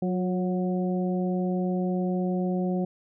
harmonic tone with a mistuned harmonic, 183.2 Hz, F#3, 17 cents flat, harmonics 1 / 2 / 3 / 4, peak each -25 / -31 / -35 / -37 dBFS, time 0.02-2.85 s, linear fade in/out 5 ms, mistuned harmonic 2, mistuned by -32 cents, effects none

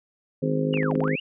harmonic tone, 51.91 Hz, G#1, in tune, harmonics 3 / 4 / 5 / 6 / 7 / 8 / 9 / 10, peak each -26 / -37 / -26 / -36 / -39 / -29 / -41 / -29 dBFS, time 0.42-1.16 s, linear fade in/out 10 ms
sine linear two-way sweep, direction down then up, 2946 to 146.83 to 2946 Hz, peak -29 dBFS, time 0.73-1.2 s, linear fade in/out 5 ms, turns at 0.97 s
clicks, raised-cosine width 0.5 ms, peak -23 dBFS, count 8, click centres 0.74 / 0.774 / 0.831 / 0.912 / 0.954 / 1.005 / 1.04 / 1.08 s
effects none

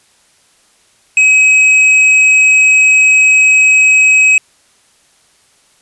sine tone with tanh clipping, 2545 Hz, D#7, 39 cents sharp, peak -6 dBFS, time 1.17-4.38 s, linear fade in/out 2 ms, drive 8 dB, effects white hiss -51 dBFS RMS until 5.81 s + resampled to 24000 Hz

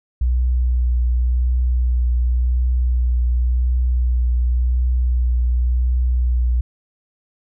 sine tone with vibrato, 61.3 Hz, B1, 12 cents flat, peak -14 dBFS, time 0.21-6.61 s, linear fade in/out 5 ms, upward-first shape triangle, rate 0.91 Hz, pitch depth 23 cents each way, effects none

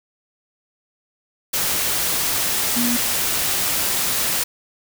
sine tone in noise, 240 Hz, B3, 49 cents flat, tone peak -20 dBFS, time 2.76-2.97 s, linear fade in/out 10 ms, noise white, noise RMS -21 dBFS, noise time 1.53-4.44 s, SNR -2 dB, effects none

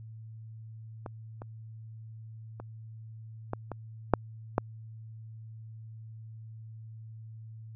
clicks, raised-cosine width 1 ms, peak -24 / -28 / -27 / -18 / -22 / -6 / -10 dBFS, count 7, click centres 1.062 / 1.419 / 2.6 / 3.534 / 3.717 / 4.137 / 4.581 s, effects added 111 Hz sine -43 dBFS peak until 7.75 s

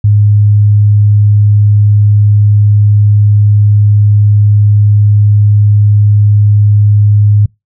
sine tone, 103.83 Hz, G#2, in tune, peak -3 dBFS, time 0.04-7.46 s, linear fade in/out 5 ms, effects noise-tail reverb RT60 0.2 s tail -26 dB re dry

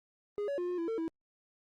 triangle tone with pitch steps, 412.5 / 564 / 354.2 / 357.7 / 334.8 / 451.2 / 326.7 Hz, G#4 / C#5 / F4 / F4 / E4 / A4 / E4, -12 / +30 / +24 / +41 / +27 / +44 / -15 cents, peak -30 dBFS, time 0.38-1.08 s, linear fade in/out 0 ms, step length 100 ms, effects Opus 24 kbps

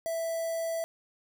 square tone with notch filter, 659.3 Hz, E5, in tune, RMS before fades -32 dBFS, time 0.06-0.84 s, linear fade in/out 0 ms, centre 2800 Hz, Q 0.58, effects none

